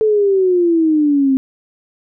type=exponential sweep; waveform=sine; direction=down; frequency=440 to 262.2 Hz; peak=-10 dBFS; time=0.01-1.37 s; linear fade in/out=0 ms; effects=none